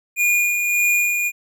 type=tone with tremolo; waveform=square; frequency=2432 Hz; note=D#7; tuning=40 cents flat; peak=-15 dBFS; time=0.16-1.32 s; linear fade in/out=50 ms; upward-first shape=sine; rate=1.7 Hz; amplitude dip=40%; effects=none